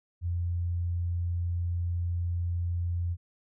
sine tone, 86.8 Hz, F2, 10 cents flat, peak -27 dBFS, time 0.21-3.17 s, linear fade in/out 50 ms, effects none

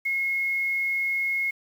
sine tone with quantisation, 2165 Hz, C#7, 41 cents flat, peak -23 dBFS, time 0.05-1.51 s, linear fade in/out 10 ms, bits 8, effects none

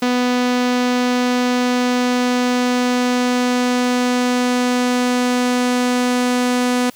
sawtooth tone with low-pass filter sweep, 247.8 Hz, B3, 6 cents sharp, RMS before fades -17 dBFS, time 0.02-6.9 s, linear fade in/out 5 ms, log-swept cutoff 5300 to 9200 Hz, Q 0.98, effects white hiss -47 dBFS RMS until 6.95 s

